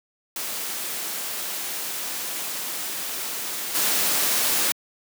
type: noise with level steps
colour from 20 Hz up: white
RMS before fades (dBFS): -30 / -22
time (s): 0.36-4.72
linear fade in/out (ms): 2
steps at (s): 3.74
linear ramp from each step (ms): 20
effects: high-pass 200 Hz 12 dB/octave

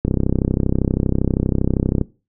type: click train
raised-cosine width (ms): 3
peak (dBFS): -4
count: 65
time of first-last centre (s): 0.05-2.013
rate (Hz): 32.6
effects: noise-tail reverb RT60 0.3 s tail -19 dB re dry

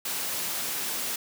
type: high-pass noise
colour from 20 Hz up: white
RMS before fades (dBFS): -31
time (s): 0.05-1.16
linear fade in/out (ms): 5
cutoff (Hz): 120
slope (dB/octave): 24
effects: none

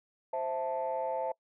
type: chord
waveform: sine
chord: A minor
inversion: first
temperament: equal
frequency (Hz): 523.3 / 659.3 / 880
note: C5 / E5 / A5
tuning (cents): 0 / 0 / 0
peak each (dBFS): -34 / -34 / -34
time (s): 0.33-1.32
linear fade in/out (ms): 5
effects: noise-tail reverb RT60 0.1 s tail -24 dB re dry + tanh soft clip ceiling -24 dBFS

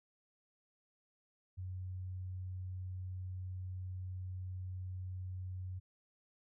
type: tone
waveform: sine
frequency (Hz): 92.3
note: F#2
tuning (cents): -4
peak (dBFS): -40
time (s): 1.57-5.8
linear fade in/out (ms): 20
effects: none

